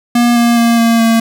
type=tone with pitch steps; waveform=square; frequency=238.9 / 236 / 233.2 / 230.4 / 227.6 Hz; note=A#3 / A#3 / A#3 / A#3 / A#3; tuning=+43 / +22 / +1 / -20 / -41 cents; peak=-8 dBFS; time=0.15-1.2 s; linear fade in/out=5 ms; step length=210 ms; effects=none